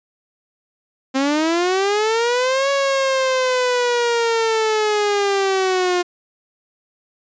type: linear two-way sweep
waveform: sawtooth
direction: up then down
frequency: 261.6 to 558 to 353.5 Hz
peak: -12 dBFS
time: 1.14-6.03 s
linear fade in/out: 20 ms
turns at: 2.7 s
effects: resampled to 16000 Hz